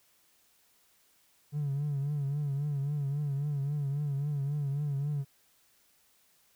triangle tone with vibrato, 143 Hz, D3, 46 cents flat, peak -26 dBFS, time 1.52-5.25 s, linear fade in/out 50 ms, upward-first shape triangle, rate 3.7 Hz, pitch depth 88 cents each way, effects tanh soft clip ceiling -25 dBFS + white hiss -67 dBFS RMS until 6.55 s

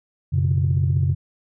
sine chord, F# suspended fourth, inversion none, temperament just, 92.5 / 123.33 / 138.75 Hz, F#2 / B2 / C#3, 0 / -2 / +2 cents, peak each -19 / -24 / -19 dBFS, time 0.32-1.15 s, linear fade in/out 20 ms, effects tanh soft clip ceiling -10 dBFS

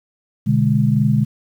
sine chord, G# diminished, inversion first, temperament equal, 123.47 / 146.83 / 207.7 Hz, B2 / D3 / G#3, 0 / 0 / 0 cents, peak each -17 dBFS, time 0.46-1.25 s, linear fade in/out 20 ms, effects 8-bit

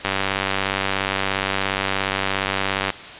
click train, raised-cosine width 0.3 ms, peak -4 dBFS, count 278, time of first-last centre 0.05-2.903 s, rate 97.1 Hz, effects white hiss -36 dBFS RMS until 3.19 s + resampled to 8000 Hz

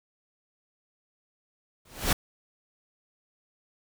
pink noise with exponential growth, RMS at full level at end -20 dBFS, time 1.85-2.13 s, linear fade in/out 5 ms, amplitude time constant 60 ms, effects none

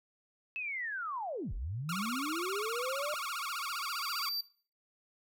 sine linear two-way sweep, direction down then up, 2637 to 32.06 to 610 Hz, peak -35 dBFS, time 0.56-3.14 s, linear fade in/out 0 ms, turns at 1.53 s
sawtooth tone with vibrato, 1244.5 Hz, D#6, in tune, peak -32 dBFS, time 1.89-4.29 s, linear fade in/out 2 ms, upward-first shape sine, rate 15 Hz, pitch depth 240 cents each way
click, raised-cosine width 0.5 ms, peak -40 dBFS, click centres 2.058 s
square tone with exponential growth, 4663 Hz, D8, 13 cents flat, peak -32 dBFS, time 2.47-4.41 s, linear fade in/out 5 ms, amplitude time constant 420 ms
effects noise-tail reverb RT60 0.4 s tail -18 dB re dry

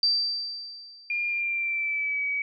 sine tone with exponential decay, 4672 Hz, D8, 10 cents flat, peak -18 dBFS, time 0.03-1.41 s, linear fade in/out 2 ms, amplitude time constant 300 ms
sine tone with pitch glide, 2407 to 2272 Hz, D7 to C#7, +42 to +42 cents, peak -25 dBFS, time 1.1-2.42 s, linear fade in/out 2 ms, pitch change -100 cents, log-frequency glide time 1.29-2.25 s
effects none

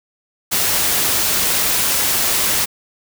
white noise, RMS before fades -17 dBFS, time 0.51-2.66 s, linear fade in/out 20 ms, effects none

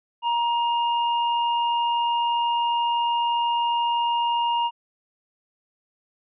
square tone, 943 Hz, A#5, 20 cents sharp, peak -21 dBFS, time 0.22-4.71 s, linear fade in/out 50 ms, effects resampled to 8000 Hz

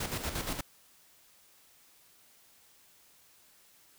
pink noise with tremolo, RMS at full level -34 dBFS, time 0-0.61 s, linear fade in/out 5 ms, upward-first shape square, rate 8.5 Hz, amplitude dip 55%, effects white hiss -62 dBFS RMS until 3.98 s

